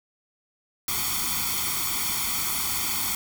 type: noise with comb filter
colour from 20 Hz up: white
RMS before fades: -27 dBFS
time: 0.88-3.15 s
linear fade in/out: 2 ms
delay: 0.89 ms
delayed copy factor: +0.95
effects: none